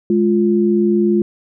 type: tone pair together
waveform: sine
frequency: 209.1 / 349.2 Hz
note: G#3 / F4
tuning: +12 / 0 cents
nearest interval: major sixth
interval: 888 cents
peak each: -14 dBFS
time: 0.1-1.22 s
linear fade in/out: 2 ms
effects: none